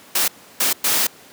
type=noise bursts at uneven times; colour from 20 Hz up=white; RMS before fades=-18 dBFS; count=3; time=0.15-0.28 / 0.6-0.73 / 0.84-1.07 s; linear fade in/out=5 ms; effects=pink hiss -45 dBFS RMS until 1.32 s + high-pass 200 Hz 12 dB/octave